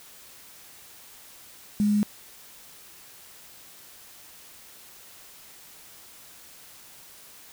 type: tone with quantisation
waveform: sine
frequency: 207.7 Hz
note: G#3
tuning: in tune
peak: -19 dBFS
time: 1.8-2.03 s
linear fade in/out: 0 ms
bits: 7
effects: white hiss -49 dBFS RMS until 7.52 s